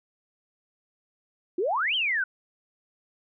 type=exponential two-way sweep; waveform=sine; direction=up then down; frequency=330 to 3217 to 1452 Hz; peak=-23 dBFS; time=1.58-2.24 s; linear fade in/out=5 ms; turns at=1.95 s; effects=none